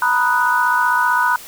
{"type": "chord", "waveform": "sine", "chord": "B major seventh", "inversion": "third", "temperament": "equal", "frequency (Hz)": [932.3, 987.8, 1244.5, 1480], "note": ["A#5", "B5", "D#6", "F#6"], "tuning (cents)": [0, 0, 0, 0], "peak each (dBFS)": [-22, -17, -22, -17], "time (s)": [0.02, 1.36], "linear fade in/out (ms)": 2, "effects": ["white hiss -37 dBFS RMS until 1.47 s"]}